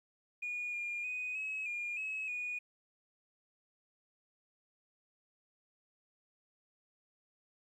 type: tone with pitch steps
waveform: sine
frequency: 2445 / 2414 / 2491 / 2565 / 2418 / 2571 / 2459 Hz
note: D#7 / D7 / D#7 / E7 / D7 / E7 / D#7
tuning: -31 / +47 / +1 / -48 / +50 / -44 / -21 cents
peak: -35 dBFS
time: 0.42-2.59 s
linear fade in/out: 10 ms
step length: 310 ms
effects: tanh soft clip ceiling -32 dBFS + 12-bit